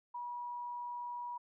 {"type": "tone", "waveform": "sine", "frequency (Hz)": 967, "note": "B5", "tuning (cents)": -37, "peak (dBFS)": -39, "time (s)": [0.14, 1.38], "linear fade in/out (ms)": 10, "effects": []}